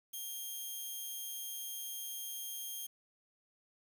5% pulse tone, 3212 Hz, G7, 41 cents sharp, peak -32 dBFS, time 0.13-2.87 s, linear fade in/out 10 ms, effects 10-bit

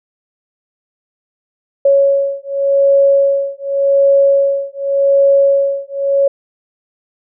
sine beating tone pair, 554.4 / 555.27 Hz, C#5 / C#5, 0 / +3 cents, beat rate 0.87 Hz, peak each -12 dBFS, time 1.85-6.28 s, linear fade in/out 5 ms, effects none

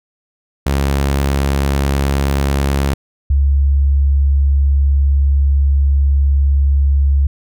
sawtooth / sine tone pair in turn, 69.3 / 69.64 Hz, C#2 / C#2, 0 / +9 cents, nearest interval unison, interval 9 cents, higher second, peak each -9 dBFS, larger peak neither, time 0.66-2.94 / 3.3-7.27 s, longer second, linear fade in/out 5 ms, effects none

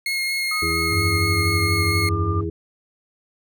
30% pulse tone with vibrato, 2155 Hz, C#7, 49 cents flat, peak -19 dBFS, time 0.06-2.09 s, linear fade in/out 2 ms, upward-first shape sine, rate 4.3 Hz, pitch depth 10 cents each way
sine tone with pitch glide, 1256 to 1197.2 Hz, D#6 to D6, +16 to +33 cents, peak -27 dBFS, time 0.51-2.41 s, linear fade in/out 5 ms, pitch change -83 cents, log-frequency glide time 0.98-1.86 s
harmonic tone, 82.41 Hz, E2, in tune, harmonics 1 / 2 / 4 / 5, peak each -27 / -32 / -28 / -29 dBFS, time 0.62-2.5 s, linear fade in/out 5 ms
triangle tone, 94.6 Hz, F#2, 39 cents sharp, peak -19 dBFS, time 0.91-2.45 s, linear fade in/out 20 ms
effects none

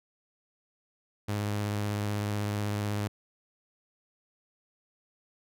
sawtooth tone with vibrato, 103.6 Hz, G#2, 4 cents flat, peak -25 dBFS, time 1.28-3.08 s, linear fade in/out 10 ms, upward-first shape sine, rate 16 Hz, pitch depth 19 cents each way, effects none

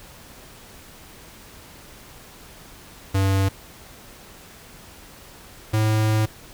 square tone pair in turn, 96.8 / 108.65 Hz, G2 / A2, -21 / -21 cents, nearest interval major second, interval 200 cents, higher second, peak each -18 dBFS, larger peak neither, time 3.14-3.49 / 5.73-6.26 s, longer second, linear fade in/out 10 ms, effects pink hiss -45 dBFS RMS until 6.53 s

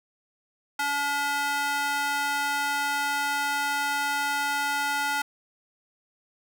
square tone with high-pass filter, 285.9 Hz, D4, 46 cents flat, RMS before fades -27 dBFS, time 0.79-5.22 s, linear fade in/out 5 ms, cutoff 1100 Hz, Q 2.3, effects none

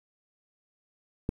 click, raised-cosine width 3 ms, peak -15 dBFS, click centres 1.291 s, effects 9-bit

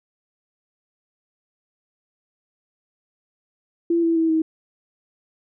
sine tone with pitch steps, 337.9 / 331.5 / 325.3 / 319.1 Hz, E4 / E4 / E4 / D#4, +43 / +10 / -23 / +44 cents, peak -16 dBFS, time 3.9-4.42 s, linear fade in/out 5 ms, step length 130 ms, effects none

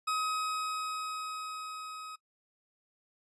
40% pulse tone with level ramp, 1267 Hz, D#6, 31 cents sharp, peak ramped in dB -28 to -41 dBFS, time 0.07-2.16 s, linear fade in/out 10 ms, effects noise-tail reverb RT60 0.1 s tail -19 dB re dry + resampled to 24000 Hz

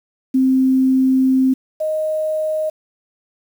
sine tone pair in turn, 261.8 / 622.7 Hz, C4 / D#5, +1 / +1 cents, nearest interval octave + minor third, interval 1500 cents, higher second, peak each -11 / -17 dBFS, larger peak first, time 0.34-1.54 / 1.8-2.7 s, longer first, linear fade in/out 10 ms, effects 7-bit

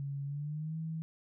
sine tone with pitch glide, 140 to 160.82 Hz, C#3 to E3, +18 to -42 cents, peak -35 dBFS, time 0-1.02 s, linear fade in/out 0 ms, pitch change +240 cents, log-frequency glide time 0.25-0.77 s, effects none

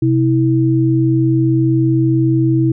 sine tone pair together, 128.8 / 324.6 Hz, C3 / E4, -27 / -27 cents, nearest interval octave + major third, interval 1600 cents, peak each -13 dBFS, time 0.02-2.72 s, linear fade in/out 5 ms, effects none

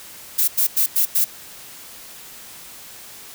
violet noise bursts, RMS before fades -17 dBFS, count 5, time 0.38-1.247 s, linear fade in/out 10 ms, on 99 ms, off 93 ms, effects white hiss -40 dBFS RMS until 3.34 s

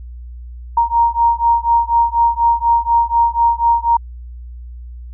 sine beating tone pair, 932.3 / 936.4 Hz, A#5 / A#5, 0 / +8 cents, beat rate 4.1 Hz, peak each -14 dBFS, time 0.77-3.97 s, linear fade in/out 5 ms, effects added 60 Hz sine -29 dBFS peak until 5.13 s

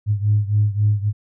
sine beating tone pair, 103.4 / 107.1 Hz, G#2 / A2, -7 / -46 cents, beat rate 3.7 Hz, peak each -16 / -19 dBFS, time 0.06-1.13 s, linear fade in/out 50 ms, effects tanh soft clip ceiling -7 dBFS

